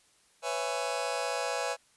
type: chord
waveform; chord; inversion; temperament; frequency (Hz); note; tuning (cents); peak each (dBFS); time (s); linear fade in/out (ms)
sawtooth; C# minor seventh; third; just; 498.9 / 554.4 / 665.2 / 831.5; B4 / C#5 / E5 / G#5; +17 / 0 / +16 / +2; -32; 0.42-1.77; 50
effects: white hiss -65 dBFS RMS until 1.96 s + resampled to 24000 Hz